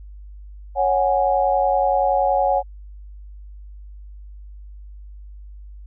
sine chord, C# suspended fourth, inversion none, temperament equal, 554.4 / 740 / 830.6 Hz, C#5 / F#5 / G#5, 0 / 0 / 0 cents, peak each -20 / -19 / -21 dBFS, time 0.75-2.63 s, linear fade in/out 50 ms, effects added 50 Hz sine -36 dBFS peak until 5.86 s

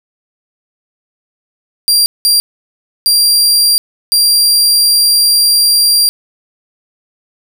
sawtooth tone bursts at uneven times, 4750 Hz, D8, 19 cents sharp, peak -4 dBFS, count 4, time 1.88-2.06 / 2.25-2.4 / 3.06-3.78 / 4.12-6.09 s, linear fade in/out 0 ms, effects none

